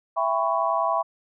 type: chord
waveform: sine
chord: C# half-diminished seventh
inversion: first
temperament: just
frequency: 665.2 / 798.3 / 997.9 / 1108.7 Hz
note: E5 / G5 / B5 / C#6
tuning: +16 / +31 / +18 / 0 cents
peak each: -25 / -28 / -26 / -26 dBFS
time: 0.16-1.03 s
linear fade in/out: 20 ms
effects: none